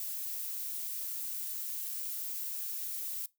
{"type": "noise", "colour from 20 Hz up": "violet", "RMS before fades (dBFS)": -38, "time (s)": [0, 3.26], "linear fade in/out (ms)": 2, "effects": ["noise-tail reverb RT60 0.2 s tail -21 dB re dry"]}